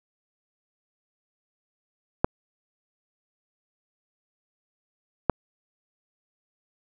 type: clicks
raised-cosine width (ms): 1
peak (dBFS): -4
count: 2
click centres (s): 2.245 / 5.297
effects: none